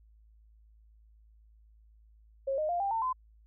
sine tone with pitch steps, 542 / 615.4 / 698.8 / 793.5 / 901.1 / 1023.2 Hz, C#5 / D#5 / F5 / G5 / A5 / C6, -39 / -19 / +1 / +21 / +41 / -39 cents, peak -28 dBFS, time 2.47-3.13 s, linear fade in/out 10 ms, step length 110 ms, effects added 54 Hz sine -57 dBFS peak until 3.46 s

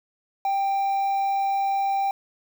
triangle tone with quantisation, 787 Hz, G5, 7 cents sharp, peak -19 dBFS, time 0.45-2.11 s, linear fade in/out 2 ms, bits 7, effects none

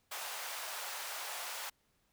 pink high-pass noise, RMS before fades -42 dBFS, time 0.11-1.7 s, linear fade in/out 10 ms, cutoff 660 Hz, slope 24 dB/octave, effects pink hiss -75 dBFS RMS until 2.12 s

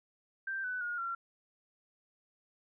sine tone with pitch steps, 1570 / 1500 / 1433.1 / 1369.1 Hz, G6 / F#6 / F6 / F6, +2 / +23 / +44 / -35 cents, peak -34 dBFS, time 0.47-1.15 s, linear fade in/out 5 ms, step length 170 ms, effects none

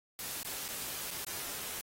white noise with dropouts, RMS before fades -40 dBFS, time 0.19-1.81 s, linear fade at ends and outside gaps 1 ms, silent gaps 0.431-0.448 / 0.681-0.686 / 1.107-1.111 / 1.247-1.267 s, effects AAC 48 kbps

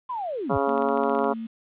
sine linear sweep, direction down, 1046.5 to 59.7 Hz, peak -27 dBFS, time 0.09-0.58 s, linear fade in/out 10 ms
harmonic tone, 138.59 Hz, C#3, in tune, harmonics 2 / 3 / 4 / 5 / 6 / 7 / 8 / 9 / 10, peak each -30 / -26 / -28 / -28 / -33 / -30 / -32 / -36 / -36 dBFS, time 0.49-1.34 s, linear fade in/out 20 ms
sine tone with pitch glide, 230.1 to 225.8 Hz, A#3 to A3, -22 to +45 cents, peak -30 dBFS, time 0.67-1.47 s, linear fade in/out 10 ms, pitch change -33 cents, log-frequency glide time 1.07-1.19 s
clicks, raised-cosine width 0.2 ms, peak -24 dBFS, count 10, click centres 0.693 / 0.778 / 0.822 / 0.888 / 0.974 / 1.036 / 1.096 / 1.151 / 1.19 / 1.243 s
effects resampled to 8000 Hz + 9-bit

